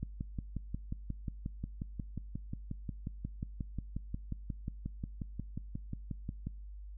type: click train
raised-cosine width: 5 ms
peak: -25 dBFS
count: 37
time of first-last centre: 0.03-6.47 s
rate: 5.59 Hz
effects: noise-tail reverb RT60 0.7 s tail -25 dB re dry + added 50 Hz sine -44 dBFS peak until 6.97 s